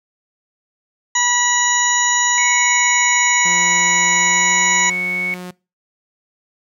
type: harmonic tone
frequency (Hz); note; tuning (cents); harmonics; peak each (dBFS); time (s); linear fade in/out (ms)
973; B5; -26; 1 / 2 / 3 / 4 / 6 / 7; -20 / -19 / -27 / -25 / -26 / -17; 1.15-4.9; 5
type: tone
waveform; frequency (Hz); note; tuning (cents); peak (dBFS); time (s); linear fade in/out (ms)
sine; 2217; C#7; 0; -18; 2.38-5.34; 0
type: tone with pitch glide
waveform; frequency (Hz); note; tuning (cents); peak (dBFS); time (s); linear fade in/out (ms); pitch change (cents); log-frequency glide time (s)
sawtooth; 175.5 to 180.33; F3 to F#3; +9 to -44; -24; 3.45-5.51; 5; +47; 4.11-4.63
effects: noise-tail reverb RT60 0.3 s tail -24 dB re dry

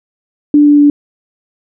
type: tone with pitch steps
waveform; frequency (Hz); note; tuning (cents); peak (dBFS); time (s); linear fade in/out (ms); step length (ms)
sine; 293.8 / 292.1 / 290.4; D4 / D4 / D4; +1 / -9 / -19; -3; 0.54-0.9; 2; 120
effects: none

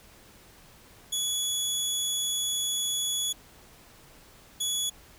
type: tone pair in turn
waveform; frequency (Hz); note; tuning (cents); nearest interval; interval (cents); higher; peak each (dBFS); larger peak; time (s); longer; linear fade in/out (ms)
20% pulse; 3391 / 3391; G#7 / G#7; +35 / +35; unison; 0; neither; -21; neither; 1.12-3.33 / 4.6-4.9; first; 10
effects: pink hiss -54 dBFS RMS until 5.18 s

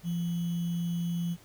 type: tone with sample-and-hold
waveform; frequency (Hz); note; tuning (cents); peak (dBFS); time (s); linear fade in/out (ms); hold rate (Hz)
sine; 171.3; F3; -33; -28; 0.03-1.37; 50; 3150
effects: added 113 Hz sine -61 dBFS peak until 1.44 s + pink hiss -57 dBFS RMS until 1.44 s

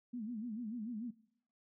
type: tone with vibrato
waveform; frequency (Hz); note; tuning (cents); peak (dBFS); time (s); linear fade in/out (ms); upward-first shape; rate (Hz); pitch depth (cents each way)
sine; 227.2; A#3; -44; -39; 0.13-1.11; 10; sine; 6.8; 160
effects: noise-tail reverb RT60 0.7 s tail -20 dB re dry

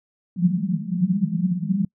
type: band-pass noise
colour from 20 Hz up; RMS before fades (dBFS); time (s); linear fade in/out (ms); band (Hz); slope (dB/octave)
pink; -22; 0.36-1.85; 5; 170 to 200; 96
effects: noise-tail reverb RT60 0.1 s tail -26 dB re dry

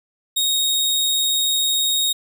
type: tone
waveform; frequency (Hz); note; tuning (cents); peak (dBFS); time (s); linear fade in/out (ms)
sawtooth; 3747; A#7; +8; -14; 0.36-2.13; 10
effects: none

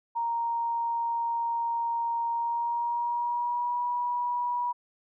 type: tone with pitch glide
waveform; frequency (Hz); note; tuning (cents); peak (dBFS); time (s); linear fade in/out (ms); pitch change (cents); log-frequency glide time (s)
sine; 932.3 to 970.2; A#5 to B5; 0 to -31; -26; 0.15-4.73; 20; +69; 2.31-3.83
effects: none

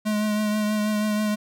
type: tone with vibrato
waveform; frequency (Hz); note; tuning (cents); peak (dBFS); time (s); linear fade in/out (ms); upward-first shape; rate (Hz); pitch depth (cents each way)
square; 211.7; G#3; +33; -22; 0.05-1.36; 20; triangle; 6.2; 25
effects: none

